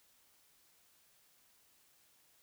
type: silence
effects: white hiss -69 dBFS RMS until 2.42 s